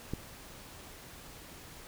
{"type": "click", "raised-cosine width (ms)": 3, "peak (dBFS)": -21, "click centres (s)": 0.136, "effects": ["pink hiss -50 dBFS RMS until 1.87 s"]}